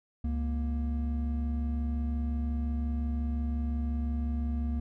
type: tone pair together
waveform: triangle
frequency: 69.9 / 235.4 Hz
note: C#2 / A#3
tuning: +15 / +17 cents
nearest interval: octave + major sixth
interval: 2102 cents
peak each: -27 / -33 dBFS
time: 0.24-4.8 s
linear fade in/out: 5 ms
effects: none